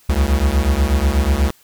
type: beating tone pair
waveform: square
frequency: 65.41 / 73.61 Hz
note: C2 / D2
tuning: 0 / +5 cents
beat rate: 8.2 Hz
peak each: -17 dBFS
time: 0.09-1.51 s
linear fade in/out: 5 ms
effects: white hiss -52 dBFS RMS until 1.63 s